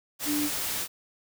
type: tone in noise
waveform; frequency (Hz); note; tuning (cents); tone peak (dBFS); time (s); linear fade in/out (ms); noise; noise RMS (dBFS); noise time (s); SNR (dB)
sine; 295.5; D4; +11; -26; 0.25-0.5; 50; white; -31; 0.19-0.88; +2
effects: none